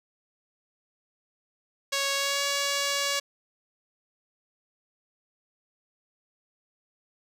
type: tone with pitch glide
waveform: 5% pulse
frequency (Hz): 554.4 to 563.4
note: C#5 to C#5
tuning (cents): 0 to +28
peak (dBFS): -14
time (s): 1.92-3.2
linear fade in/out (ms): 10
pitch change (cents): +28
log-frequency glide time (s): 2.15-2.43
effects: resampled to 32000 Hz